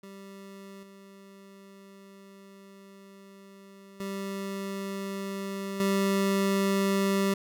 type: tone with level steps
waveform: 25% pulse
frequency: 196 Hz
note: G3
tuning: in tune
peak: -40 / -45 / -29 / -20 dBFS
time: 0.03-7.34 s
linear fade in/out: 5 ms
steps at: 0.83 / 4 / 5.8 s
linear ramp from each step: 2 ms
effects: none